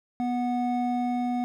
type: tone pair together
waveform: triangle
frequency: 245.3 / 735 Hz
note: B3 / F#5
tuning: -12 / -12 cents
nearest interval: octave + perfect fifth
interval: 1900 cents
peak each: -24 / -27 dBFS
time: 0.2-1.44 s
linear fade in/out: 0 ms
effects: none